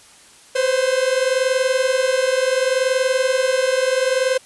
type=tone pair together; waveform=45% pulse; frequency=509 / 529.7 Hz; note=C5 / C5; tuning=-48 / +21 cents; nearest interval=minor second; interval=69 cents; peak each=-19 dBFS; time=0.55-4.38 s; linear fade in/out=10 ms; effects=white hiss -47 dBFS RMS until 4.45 s + resampled to 24000 Hz